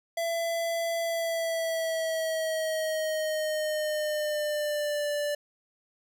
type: tone with pitch glide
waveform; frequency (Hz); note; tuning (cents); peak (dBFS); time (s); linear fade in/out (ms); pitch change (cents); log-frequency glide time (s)
square; 670 to 586.6; E5 to D5; +28 to -2; -28; 0.17-5.35; 5; -230; 1.01-5.1
effects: none